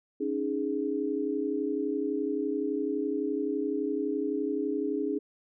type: chord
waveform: sine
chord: C# suspended second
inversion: none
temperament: equal with one note detuned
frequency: 277.2 / 309 / 415.3 Hz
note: C#4 / D#4 / G#4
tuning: 0 / -12 / 0 cents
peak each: -32 / -32 / -31 dBFS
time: 0.2-5.19 s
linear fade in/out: 10 ms
effects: none